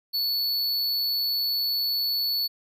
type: tone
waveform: square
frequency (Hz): 4435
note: C#8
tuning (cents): 0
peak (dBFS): -24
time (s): 0.13-2.48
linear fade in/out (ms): 20
effects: none